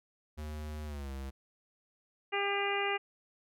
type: tone with pitch glide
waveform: square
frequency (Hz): 76 to 67.32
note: D#2 to C2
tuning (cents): -40 to +50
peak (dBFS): -39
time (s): 0.37-1.31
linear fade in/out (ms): 20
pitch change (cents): -210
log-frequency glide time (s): 0.85-1.11
type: harmonic tone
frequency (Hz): 400.8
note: G4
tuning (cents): +38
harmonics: 1 / 2 / 3 / 4 / 5 / 6 / 7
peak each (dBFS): -35 / -36 / -39 / -41 / -37 / -38 / -39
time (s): 2.32-2.98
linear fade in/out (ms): 20
effects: none